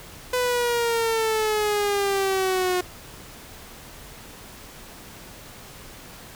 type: exponential sweep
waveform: sawtooth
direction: down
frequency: 502 to 360 Hz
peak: -17 dBFS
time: 0.33-2.81 s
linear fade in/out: 5 ms
effects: pink hiss -43 dBFS RMS until 6.35 s